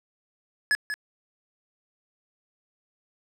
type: tone with echo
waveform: square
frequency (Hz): 1704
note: G#6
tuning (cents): +44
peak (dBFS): -20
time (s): 0.71-0.75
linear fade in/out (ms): 0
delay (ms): 190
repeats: 1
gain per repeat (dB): -9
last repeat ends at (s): 0.94
effects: low-pass 8000 Hz 12 dB/octave + 8-bit